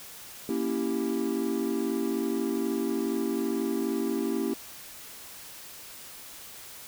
triangle chord, A# diminished seventh, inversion none, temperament equal, 233.1 / 277.2 / 329.6 / 392 Hz, A#3 / C#4 / E4 / G4, 0 / 0 / 0 / 0 cents, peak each -30 dBFS, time 0.49-4.54 s, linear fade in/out 2 ms, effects white hiss -45 dBFS RMS until 6.87 s

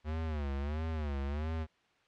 square tone with vibrato, 74.6 Hz, D2, 28 cents sharp, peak -34 dBFS, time 0.04-1.67 s, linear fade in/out 50 ms, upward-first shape sine, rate 1.5 Hz, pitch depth 140 cents each way, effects white hiss -69 dBFS RMS until 2.07 s + low-pass 3000 Hz 12 dB/octave

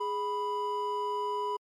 triangle tone pair together, 415.3 / 987.8 Hz, G#4 / B5, 0 / 0 cents, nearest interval octave + minor third, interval 1500 cents, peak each -32 / -29 dBFS, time 0-1.57 s, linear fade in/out 10 ms, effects MP3 64 kbps

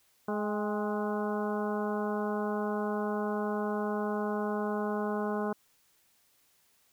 harmonic tone with a mistuned harmonic, 210 Hz, G#3, 19 cents sharp, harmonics 1 / 2 / 3 / 4 / 5 / 6 / 7, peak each -33 / -34 / -38 / -39 / -40 / -44 / -44 dBFS, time 0.28-5.53 s, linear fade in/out 5 ms, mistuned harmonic 4, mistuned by -41 cents, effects white hiss -68 dBFS RMS until 6.92 s

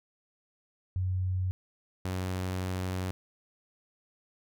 sine / sawtooth tone pair in turn, 92.5 / 92.5 Hz, F#2 / F#2, 0 / 0 cents, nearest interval unison, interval 0 cents, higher neither, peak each -27 dBFS, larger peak neither, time 0.96-1.51 / 2.05-3.11 s, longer second, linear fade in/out 0 ms, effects none

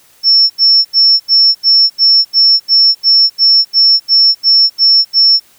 sine tone bursts, 5400 Hz, E8, 41 cents sharp, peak -4 dBFS, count 15, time 0.23-5.4 s, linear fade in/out 50 ms, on 270 ms, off 80 ms, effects white hiss -47 dBFS RMS until 5.58 s

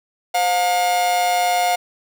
45% pulse tone with amplitude modulation, 714 Hz, F5, 38 cents sharp, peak -13 dBFS, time 0.34-1.76 s, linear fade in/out 10 ms, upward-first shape sine, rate 196 Hz, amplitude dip 60%, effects none

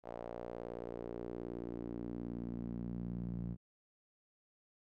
sawtooth tone with band-pass filter sweep, 58.8 Hz, A#1, 16 cents sharp, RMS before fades -43 dBFS, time 0.03-3.57 s, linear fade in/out 50 ms, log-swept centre 640 to 160 Hz, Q 2.4, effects none

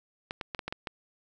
clicks, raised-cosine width 0.3 ms, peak -18 dBFS, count 7, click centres 0.309 / 0.412 / 0.548 / 0.592 / 0.68 / 0.725 / 0.872 s, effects none

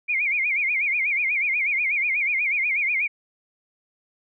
sine tone with vibrato, 2272 Hz, C#7, 42 cents sharp, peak -20 dBFS, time 0.08-3.08 s, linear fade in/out 20 ms, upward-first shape sine, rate 8.2 Hz, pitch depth 150 cents each way, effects none

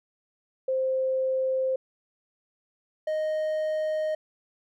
sine / triangle tone pair in turn, 523.3 / 621.1 Hz, C5 / D#5, 0 / -3 cents, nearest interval minor third, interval 297 cents, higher second, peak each -23 dBFS, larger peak neither, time 0.68-1.76 / 3.07-4.15 s, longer neither, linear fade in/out 5 ms, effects none

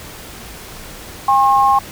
sine tone pair together, 807.6 / 1078 Hz, G#5 / C#6, -49 / -49 cents, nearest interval perfect fourth, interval 500 cents, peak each -12 dBFS, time 1.28-1.79 s, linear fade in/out 5 ms, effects pink hiss -34 dBFS RMS until 1.91 s

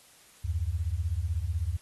sine beating tone pair, 75.2 / 91.2 Hz, D2 / F#2, +42 / -24 cents, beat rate 16 Hz, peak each -30 dBFS, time 0.44-1.77 s, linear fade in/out 10 ms, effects white hiss -57 dBFS RMS until 1.81 s + AAC 32 kbps

